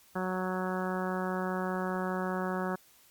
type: harmonic tone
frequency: 185 Hz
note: F#3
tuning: in tune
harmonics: 1 / 2 / 3 / 4 / 5 / 6 / 7 / 8 / 9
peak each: -34 / -37 / -39 / -40 / -41 / -42 / -42 / -43 / -44 dBFS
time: 0.15-2.76 s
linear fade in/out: 10 ms
effects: white hiss -61 dBFS RMS until 3.1 s + Opus 48 kbps